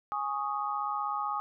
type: chord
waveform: sine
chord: Ab suspended fourth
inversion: none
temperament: equal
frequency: 830.6 / 1108.7 / 1244.5 Hz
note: Ab5 / Db6 / Eb6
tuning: 0 / 0 / 0 cents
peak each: -34 / -36 / -33 dBFS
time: 0.12-1.4 s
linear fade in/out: 0 ms
effects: none